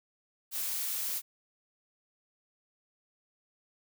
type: noise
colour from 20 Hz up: blue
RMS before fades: -34 dBFS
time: 0.51-1.22 s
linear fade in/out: 50 ms
effects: none